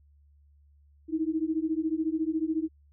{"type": "beating tone pair", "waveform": "sine", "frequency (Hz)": [311.1, 325.1], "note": ["D#4", "E4"], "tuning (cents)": [0, -24], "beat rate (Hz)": 14, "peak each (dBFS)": -29, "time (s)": [1.08, 2.69], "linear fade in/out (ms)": 50, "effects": ["added 72 Hz sine -57 dBFS peak until 2.92 s"]}